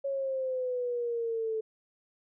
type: exponential sweep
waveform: sine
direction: down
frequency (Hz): 554.4 to 436.8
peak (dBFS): -29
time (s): 0.04-1.61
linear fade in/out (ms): 10
effects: none